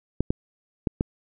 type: clicks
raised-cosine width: 3 ms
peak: -9 dBFS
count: 4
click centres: 0.206 / 0.305 / 0.872 / 1.009 s
effects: none